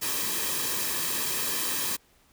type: noise with comb filter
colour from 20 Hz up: white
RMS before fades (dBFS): -29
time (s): 0.01-1.97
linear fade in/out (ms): 20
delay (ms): 1.4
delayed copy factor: -0.6
effects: pink hiss -62 dBFS RMS until 2.32 s